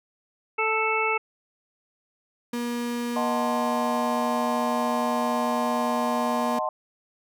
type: harmonic tone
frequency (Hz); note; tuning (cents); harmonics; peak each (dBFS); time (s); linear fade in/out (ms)
440; A4; 0; 1 / 2 / 3 / 5 / 6; -28 / -28 / -28 / -28 / -28; 0.58-1.18; 10
type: tone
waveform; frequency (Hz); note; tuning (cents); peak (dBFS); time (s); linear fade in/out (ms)
35% pulse; 239.3; A#3; +46; -25; 2.53-6.59; 5
type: chord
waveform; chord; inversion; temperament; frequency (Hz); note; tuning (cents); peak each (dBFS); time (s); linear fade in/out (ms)
sine; D# diminished seventh; none; equal with one note detuned; 622.3 / 740 / 884.1 / 1046.5; D#5 / F#5 / A5 / C6; 0 / 0 / +8 / 0; -29 / -31 / -31 / -29; 3.16-6.69; 2
effects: none